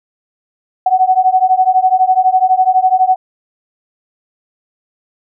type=beating tone pair; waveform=sine; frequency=741 / 753 Hz; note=F#5 / F#5; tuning=+2 / +30 cents; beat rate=12 Hz; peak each=-11 dBFS; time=0.86-3.16 s; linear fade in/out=5 ms; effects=none